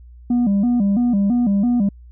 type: tone with vibrato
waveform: sine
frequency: 220 Hz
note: A3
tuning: in tune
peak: -11 dBFS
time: 0.3-1.89 s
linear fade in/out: 5 ms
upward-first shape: square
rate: 3 Hz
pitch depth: 170 cents each way
effects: tanh soft clip ceiling -13 dBFS + added 60 Hz sine -39 dBFS peak until 2.11 s